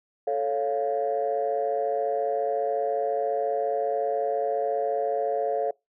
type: chord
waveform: sine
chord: A augmented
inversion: none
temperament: equal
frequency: 440 / 554.4 / 698.5 Hz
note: A4 / C#5 / E#5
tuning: 0 / 0 / 0 cents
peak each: -27 dBFS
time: 0.27-5.71 s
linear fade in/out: 5 ms
effects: noise-tail reverb RT60 0.2 s tail -25 dB re dry + tanh soft clip ceiling -16 dBFS